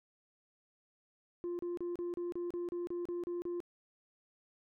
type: tone bursts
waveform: sine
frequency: 349.2 Hz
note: F4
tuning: in tune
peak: -33 dBFS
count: 12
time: 1.44-3.603 s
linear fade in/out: 0 ms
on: 150 ms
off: 33 ms
effects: tanh soft clip ceiling -34 dBFS